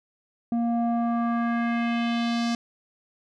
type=tone with low-pass filter sweep; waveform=square; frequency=234.3 Hz; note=A#3; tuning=9 cents sharp; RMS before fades=-25 dBFS; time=0.52-2.55 s; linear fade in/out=2 ms; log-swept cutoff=500 to 5500 Hz; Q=2; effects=none